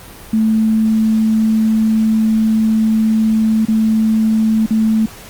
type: tone with dropouts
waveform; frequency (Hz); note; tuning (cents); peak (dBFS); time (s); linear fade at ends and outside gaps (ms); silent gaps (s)
sine; 220; A3; 0; -10; 0.33-5.06; 5; 3.653-3.683 / 4.662-4.706
effects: pink hiss -36 dBFS RMS until 5.29 s + Opus 32 kbps